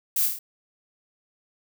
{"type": "noise with echo", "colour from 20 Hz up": "violet", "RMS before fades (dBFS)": -24, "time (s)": [0.16, 0.26], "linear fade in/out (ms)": 5, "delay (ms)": 26, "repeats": 5, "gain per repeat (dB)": -3, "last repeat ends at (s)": 0.39, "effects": []}